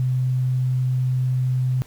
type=tone; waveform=sine; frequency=127.9 Hz; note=C3; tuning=39 cents flat; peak=-18 dBFS; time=0-1.82 s; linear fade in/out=0 ms; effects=pink hiss -50 dBFS RMS until 1.86 s